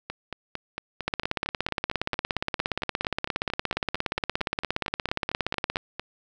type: two click trains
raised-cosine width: 0.3 ms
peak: -9 / -16 dBFS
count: 81 / 27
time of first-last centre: 1.08-5.758 / 0.1-5.996 s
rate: 17.1 / 4.41 Hz
effects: none